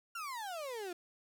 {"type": "exponential sweep", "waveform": "35% pulse", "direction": "down", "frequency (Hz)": [1419, 339.5], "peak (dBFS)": -38, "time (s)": [0.15, 0.93], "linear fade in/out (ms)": 5, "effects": []}